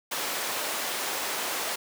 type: high-pass noise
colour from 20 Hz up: pink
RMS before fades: -31 dBFS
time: 0.11-1.76 s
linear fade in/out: 10 ms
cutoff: 520 Hz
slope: 12 dB/octave
effects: none